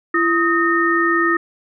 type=tone cluster; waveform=sine; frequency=337.9 / 1258 / 1832 Hz; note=E4 / D#6 / A#6; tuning=+43 / +19 / -31 cents; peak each=-18 dBFS; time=0.14-1.37 s; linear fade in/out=5 ms; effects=none